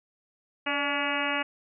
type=harmonic tone with a mistuned harmonic; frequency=284.7 Hz; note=C#4; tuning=46 cents sharp; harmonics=1 / 2 / 3 / 4 / 5 / 6 / 7 / 8 / 9 / 10; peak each=-35 / -35 / -35 / -35 / -35 / -35 / -35 / -35 / -35 / -35 dBFS; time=0.66-1.43 s; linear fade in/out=10 ms; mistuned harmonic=2; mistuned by=+51 cents; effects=none